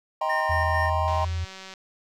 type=chord; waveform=triangle; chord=C minor seventh; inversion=first; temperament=just; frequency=627.9 / 784.9 / 941.9 / 1046.5 Hz; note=Eb5 / G5 / Bb5 / C6; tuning=+16 / +2 / +18 / 0 cents; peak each=-27 dBFS; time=0.21-1.25 s; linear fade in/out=5 ms
type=tone with tremolo; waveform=triangle; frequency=1828 Hz; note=A#6; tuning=34 cents flat; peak=-24 dBFS; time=0.29-0.9 s; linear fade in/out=10 ms; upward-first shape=square; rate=4.4 Hz; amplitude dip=35%
type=tone; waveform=sine; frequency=83.9 Hz; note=E2; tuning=31 cents sharp; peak=-25 dBFS; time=0.49-1.45 s; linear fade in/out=10 ms
type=click train; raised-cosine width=0.2 ms; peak=-24 dBFS; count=126; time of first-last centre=1.08-1.738 s; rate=190 Hz
effects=none